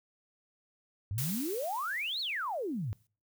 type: exponential two-way sweep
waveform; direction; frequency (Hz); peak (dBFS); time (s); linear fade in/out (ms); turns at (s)
sine; up then down; 92.5 to 4435 to 92.5; -32; 1.11-2.93; 0; 2.2
type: noise with exponential decay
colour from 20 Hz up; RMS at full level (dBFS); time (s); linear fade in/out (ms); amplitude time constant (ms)
blue; -35; 1.18-3.07; 1; 410
effects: noise-tail reverb RT60 0.4 s tail -25 dB re dry